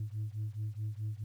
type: beating tone pair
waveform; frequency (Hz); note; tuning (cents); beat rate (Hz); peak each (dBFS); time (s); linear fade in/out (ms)
sine; 105.1 / 109.8; G#2 / A2; +21 / -3; 4.7; -36 / -37; 0-1.24; 5
effects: tanh soft clip ceiling -31 dBFS + 11-bit